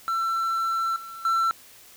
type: tone with level steps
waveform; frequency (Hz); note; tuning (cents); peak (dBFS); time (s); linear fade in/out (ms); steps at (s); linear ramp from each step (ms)
triangle; 1343; E6; +32; -21 / -35 / -18; 0.08-1.51; 0; 0.96 / 1.25; 2
effects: white hiss -50 dBFS RMS until 1.96 s